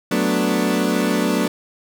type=chord; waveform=30% pulse; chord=B minor seventh; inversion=second; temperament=equal; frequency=185 / 220 / 246.9 / 293.7 Hz; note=F#3 / A3 / B3 / D4; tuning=0 / 0 / 0 / 0 cents; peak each=-20 dBFS; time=0.11-1.48 s; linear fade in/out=5 ms; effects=none